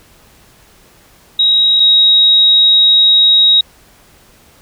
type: tone pair in turn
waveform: sine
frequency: 3812 / 3797 Hz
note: A#7 / A#7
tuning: +38 / +31 cents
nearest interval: unison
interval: 7 cents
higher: first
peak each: -7 / -5 dBFS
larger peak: second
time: 1.39-1.8 / 1.8-3.61 s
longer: second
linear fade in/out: 5 ms
effects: pink hiss -46 dBFS RMS until 4.61 s